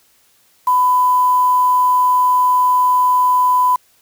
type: tone with quantisation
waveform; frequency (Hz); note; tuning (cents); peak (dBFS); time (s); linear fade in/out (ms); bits
sine; 1000; B5; +21; -10; 0.67-3.76; 5; 5
effects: white hiss -55 dBFS RMS until 4.01 s